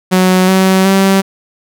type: tone with pitch steps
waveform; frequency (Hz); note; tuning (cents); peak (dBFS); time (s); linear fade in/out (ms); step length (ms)
sawtooth; 185 / 189.21 / 193.53; F#3 / F#3 / G3; 0 / +39 / -22; -3; 0.11-1.22; 20; 370
effects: none